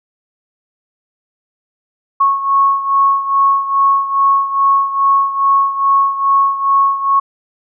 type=beating tone pair; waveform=sine; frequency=1100 / 1102.4 Hz; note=C#6 / C#6; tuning=-14 / -10 cents; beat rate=2.4 Hz; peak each=-11 / -16 dBFS; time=2.2-7.2 s; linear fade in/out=10 ms; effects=none